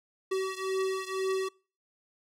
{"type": "beating tone pair", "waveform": "square", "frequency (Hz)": [379.9, 381.9], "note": ["F#4", "G4"], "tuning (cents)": [46, -45], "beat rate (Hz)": 2, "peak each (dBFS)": [-32, -34], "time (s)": [0.31, 1.49], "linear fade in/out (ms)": 10, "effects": ["noise-tail reverb RT60 0.4 s tail -26 dB re dry", "low-pass 10000 Hz 12 dB/octave"]}